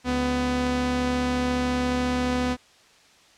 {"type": "tone pair together", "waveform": "sawtooth", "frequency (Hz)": [71, 249.7], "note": ["C#2", "B3"], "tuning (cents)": [42, 19], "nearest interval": "octave + minor seventh", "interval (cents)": 2177, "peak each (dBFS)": [-27, -19], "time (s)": [0.04, 2.57], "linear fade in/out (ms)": 50, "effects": ["white hiss -55 dBFS RMS until 3.37 s", "low-pass 6000 Hz 12 dB/octave"]}